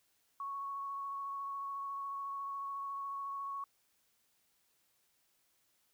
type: tone with vibrato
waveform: sine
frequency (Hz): 1108.7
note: C#6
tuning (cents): 0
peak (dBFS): -38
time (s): 0.4-3.64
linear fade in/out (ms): 2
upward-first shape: sine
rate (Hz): 14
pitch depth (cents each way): 11
effects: white hiss -75 dBFS RMS until 5.93 s